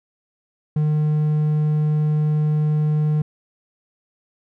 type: tone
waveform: triangle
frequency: 151.9 Hz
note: D#3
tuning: 41 cents flat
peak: -14 dBFS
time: 0.76-3.22 s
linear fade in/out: 5 ms
effects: none